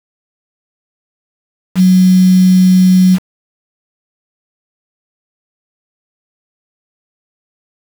sine tone with quantisation, 184.7 Hz, F#3, 3 cents flat, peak -4 dBFS, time 1.75-3.19 s, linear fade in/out 50 ms, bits 4, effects none

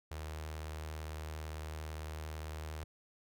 sawtooth tone with notch filter, 77.78 Hz, D#2, in tune, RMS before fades -43 dBFS, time 0.11-2.84 s, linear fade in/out 5 ms, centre 210 Hz, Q 0.79, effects none

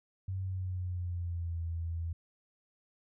sine tone with pitch glide, 94.7 to 83.4 Hz, F#2 to E2, +41 to +21 cents, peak -33 dBFS, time 0.28-2.13 s, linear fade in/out 5 ms, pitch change -220 cents, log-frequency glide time 0.42-1.61 s, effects none

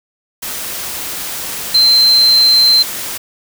sine tone in noise, 4112 Hz, C8, 31 cents flat, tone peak -6 dBFS, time 1.74-2.83 s, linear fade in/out 10 ms, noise white, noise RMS -23 dBFS, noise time 0.42-3.18 s, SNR +14 dB, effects none

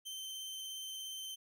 sawtooth tone with vibrato, 3100 Hz, G7, 20 cents flat, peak -39 dBFS, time 0.05-1.36 s, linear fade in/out 20 ms, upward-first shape sine, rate 17 Hz, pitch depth 11 cents each way, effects none

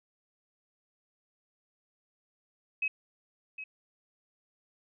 sine tone with echo, 2554 Hz, D#7, 45 cents sharp, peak -27 dBFS, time 2.82-2.88 s, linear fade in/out 5 ms, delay 760 ms, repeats 1, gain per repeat -11 dB, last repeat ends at 3.64 s, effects none

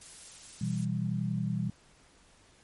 blue noise, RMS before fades -46 dBFS, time 0.01-0.85 s, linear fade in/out 5 ms
sine chord, E minor, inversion second, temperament equal, 123.47 / 164.81 / 196 Hz, B2 / E3 / G3, 0 / 0 / 0 cents, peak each -33 dBFS, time 0.61-1.7 s, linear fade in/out 5 ms
effects pink hiss -61 dBFS RMS until 2.63 s + MP3 48 kbps

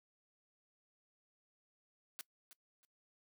white noise with echo, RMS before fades -45 dBFS, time 2.19-2.21 s, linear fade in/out 0 ms, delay 320 ms, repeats 2, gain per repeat -13 dB, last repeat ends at 2.85 s, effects noise-tail reverb RT60 0.1 s tail -21 dB re dry + high-pass 200 Hz 12 dB/octave

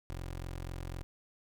20% pulse tone, 44 Hz, F1, 14 cents sharp, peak -34 dBFS, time 0.1-1.03 s, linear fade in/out 0 ms, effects none

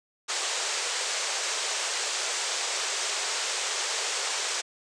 white band-pass noise, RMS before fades -30 dBFS, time 0.28-4.62 s, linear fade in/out 20 ms, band 390 to 8200 Hz, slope 48 dB/octave, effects resampled to 22050 Hz

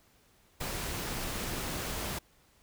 pink noise, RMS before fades -36 dBFS, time 0.6-2.19 s, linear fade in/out 10 ms, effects pink hiss -65 dBFS RMS until 2.62 s

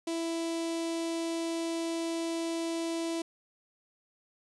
sawtooth tone with notch filter, 331.4 Hz, E4, 9 cents sharp, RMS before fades -33 dBFS, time 0.07-3.22 s, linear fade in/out 5 ms, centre 1500 Hz, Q 0.97, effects resampled to 24000 Hz

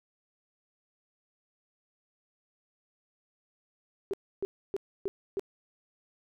sine tone bursts, 392 Hz, G4, in tune, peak -28 dBFS, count 5, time 4.11-5.395 s, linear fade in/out 0 ms, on 25 ms, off 290 ms, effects none

